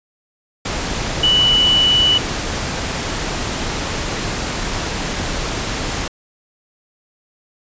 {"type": "tone in noise", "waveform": "sine", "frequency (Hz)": 2960, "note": "F#7", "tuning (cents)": 0, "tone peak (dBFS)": -11, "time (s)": [1.23, 2.18], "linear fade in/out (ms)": 5, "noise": "pink", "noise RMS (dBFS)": -22, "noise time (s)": [0.65, 6.08], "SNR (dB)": 8, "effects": ["resampled to 16000 Hz"]}